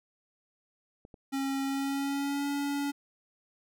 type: clicks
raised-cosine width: 2 ms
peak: -35 dBFS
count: 2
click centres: 1.051 / 1.142 s
type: tone with pitch glide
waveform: square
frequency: 272.1 to 283.8 Hz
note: C#4 to C#4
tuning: -32 to +41 cents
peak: -30 dBFS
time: 1.32-2.92 s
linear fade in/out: 20 ms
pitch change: +73 cents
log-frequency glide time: 1.64-2.47 s
effects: none